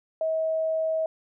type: tone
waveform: sine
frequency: 640 Hz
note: D#5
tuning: 49 cents sharp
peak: -23 dBFS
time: 0.21-1.06 s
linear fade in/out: 2 ms
effects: none